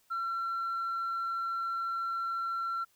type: tone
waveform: sine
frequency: 1357 Hz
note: E6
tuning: 50 cents sharp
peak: -29 dBFS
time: 0.1-2.85 s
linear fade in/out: 20 ms
effects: tanh soft clip ceiling -29 dBFS + white hiss -69 dBFS RMS until 2.95 s